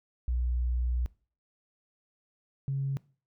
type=tone pair in turn; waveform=sine; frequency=61 / 136.94 Hz; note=B1 / C#3; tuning=-21 / -21 cents; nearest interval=octave + major second; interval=1400 cents; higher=second; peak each=-25 / -27 dBFS; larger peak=first; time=0.28-1.06 / 2.68-2.97 s; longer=first; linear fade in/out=0 ms; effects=noise-tail reverb RT60 0.4 s tail -22 dB re dry + tanh soft clip ceiling -22 dBFS